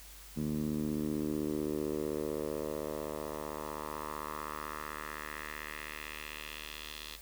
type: tone with band-pass filter sweep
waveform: 10% pulse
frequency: 75.7 Hz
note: D#2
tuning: 47 cents flat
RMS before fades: -38 dBFS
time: 0.36-7.17 s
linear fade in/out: 20 ms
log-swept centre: 200 to 3800 Hz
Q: 2.1
effects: added 50 Hz sine -53 dBFS peak until 7.21 s + white hiss -53 dBFS RMS until 7.21 s